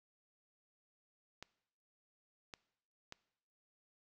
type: clicks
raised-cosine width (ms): 0.2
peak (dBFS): -29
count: 3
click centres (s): 1.426 / 2.538 / 3.124
effects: noise-tail reverb RT60 0.8 s tail -21 dB re dry